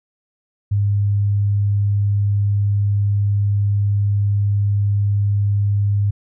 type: tone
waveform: sine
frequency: 101.6 Hz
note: G#2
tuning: 38 cents flat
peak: -14 dBFS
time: 0.71-6.11 s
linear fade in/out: 10 ms
effects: none